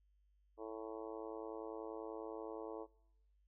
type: harmonic tone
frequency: 110.4 Hz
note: A2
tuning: 6 cents sharp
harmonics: 3 / 4 / 5 / 6 / 7 / 8 / 9 / 10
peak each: -50 / -47 / -52 / -54 / -58 / -57 / -58 / -60 dBFS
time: 0.57-2.87 s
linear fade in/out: 50 ms
effects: noise-tail reverb RT60 0.8 s tail -23 dB re dry + added 50 Hz sine -70 dBFS peak until 3.47 s